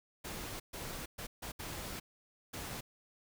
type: noise bursts at uneven times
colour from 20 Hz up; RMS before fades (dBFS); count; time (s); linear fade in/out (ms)
pink; -43; 6; 0.24-0.6 / 0.73-1.06 / 1.18-1.27 / 1.42-1.52 / 1.59-2 / 2.53-2.81; 10
effects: none